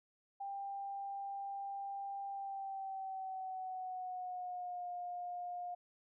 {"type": "tone with pitch glide", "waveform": "sine", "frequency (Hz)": [793, 710.6], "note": ["G5", "F5"], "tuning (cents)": [20, 30], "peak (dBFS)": -40, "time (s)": [0.4, 5.75], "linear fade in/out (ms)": 10, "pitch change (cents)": -190, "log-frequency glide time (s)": [2.28, 4.89], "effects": []}